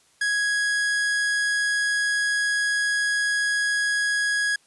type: tone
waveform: 45% pulse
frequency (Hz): 1661.2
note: G#6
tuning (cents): 0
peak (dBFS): -21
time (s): 0.21-4.56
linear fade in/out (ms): 5
effects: white hiss -60 dBFS RMS until 4.66 s + resampled to 24000 Hz